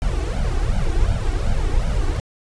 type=noise with flanger; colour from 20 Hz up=brown; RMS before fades=-19 dBFS; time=0.02-2.2 s; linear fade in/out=0 ms; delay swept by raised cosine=1.3 to 2.7 ms; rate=2.7 Hz; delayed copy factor=+0.95; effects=resampled to 22050 Hz